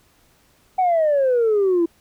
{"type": "exponential sweep", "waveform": "sine", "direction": "down", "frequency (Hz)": [762, 329.6], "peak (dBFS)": -13, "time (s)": [0.78, 1.86], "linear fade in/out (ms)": 10, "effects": ["tanh soft clip ceiling -12 dBFS", "pink hiss -58 dBFS RMS until 2 s"]}